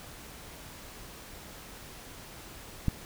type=click; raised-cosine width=5 ms; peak=-13 dBFS; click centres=2.883 s; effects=pink hiss -47 dBFS RMS until 3.05 s